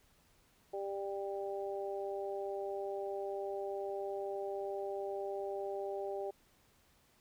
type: harmonic tone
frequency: 197.6 Hz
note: G3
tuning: 14 cents sharp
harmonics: 2 / 3 / 4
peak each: -39 / -42 / -44 dBFS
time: 0.73-6.31 s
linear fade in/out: 10 ms
effects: pink hiss -69 dBFS RMS until 7.2 s